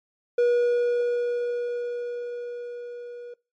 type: tone with level ramp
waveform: triangle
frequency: 482.3 Hz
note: B4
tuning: 41 cents flat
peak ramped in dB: -15 to -35 dBFS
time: 0.38-3.34 s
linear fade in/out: 5 ms
effects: noise-tail reverb RT60 0.3 s tail -24 dB re dry + MP3 32 kbps